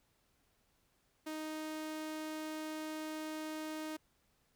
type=tone; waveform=sawtooth; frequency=311.2 Hz; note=D#4; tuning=in tune; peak=-36 dBFS; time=1.26-3.97 s; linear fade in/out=10 ms; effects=pink hiss -75 dBFS RMS until 4.55 s